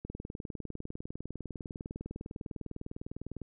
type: click train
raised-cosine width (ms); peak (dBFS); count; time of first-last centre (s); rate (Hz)
3; -27; 68; 0.05-3.417; 19.9
effects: none